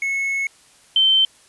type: tone pair in turn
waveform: triangle / sine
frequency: 2192 / 3100 Hz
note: C#7 / G7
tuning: -20 / -20 cents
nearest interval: tritone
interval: 600 cents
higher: second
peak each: -18 / -12 dBFS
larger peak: second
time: 0.02-0.47 / 0.96-1.25 s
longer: first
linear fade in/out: 2 ms
effects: white hiss -52 dBFS RMS until 1.48 s + resampled to 24000 Hz